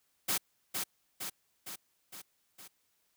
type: noise with echo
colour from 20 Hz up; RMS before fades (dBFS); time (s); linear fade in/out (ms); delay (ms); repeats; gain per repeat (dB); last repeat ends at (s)
white; -31; 0.28-0.38; 10; 460; 5; -4; 2.68
effects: white hiss -75 dBFS RMS until 3.16 s